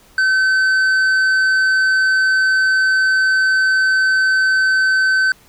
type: tone with tanh clipping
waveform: sine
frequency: 1532 Hz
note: G6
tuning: 40 cents flat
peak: -13 dBFS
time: 0.18-5.32 s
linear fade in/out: 2 ms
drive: 7 dB
effects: pink hiss -49 dBFS RMS until 5.48 s